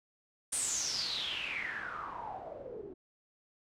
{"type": "noise with low-pass filter sweep", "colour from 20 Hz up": "white", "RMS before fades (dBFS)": -38, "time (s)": [0.52, 2.94], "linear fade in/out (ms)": 10, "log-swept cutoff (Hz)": [9200, 350], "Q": 9.5, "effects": []}